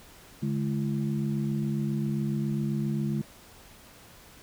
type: tone cluster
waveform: sine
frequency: 144.5 / 211.9 / 335.9 Hz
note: D3 / G#3 / E4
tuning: -28 / +35 / +33 cents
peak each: -29 / -29 / -37 dBFS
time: 0.42-3.22 s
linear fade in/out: 10 ms
effects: pink hiss -52 dBFS RMS until 4.42 s